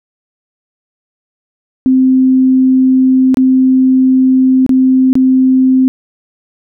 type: tone with dropouts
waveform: sine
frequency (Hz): 260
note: C4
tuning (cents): -11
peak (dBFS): -5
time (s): 1.86-5.88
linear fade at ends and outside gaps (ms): 0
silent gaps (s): 3.344-3.371 / 4.664-4.693 / 5.13-5.154
effects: none